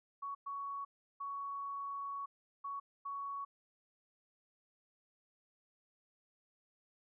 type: tone bursts at uneven times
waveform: sine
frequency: 1118 Hz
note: C#6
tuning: 14 cents sharp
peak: -39 dBFS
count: 5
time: 0.22-0.35 / 0.46-0.85 / 1.2-2.26 / 2.64-2.8 / 3.05-3.45 s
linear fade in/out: 10 ms
effects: none